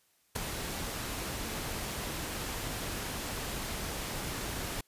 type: noise with ADSR envelope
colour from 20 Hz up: pink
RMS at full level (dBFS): -30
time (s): 0.35-4.81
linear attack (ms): 12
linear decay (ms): 5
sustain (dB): -7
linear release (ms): 5
effects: white hiss -70 dBFS RMS until 4.87 s + resampled to 32000 Hz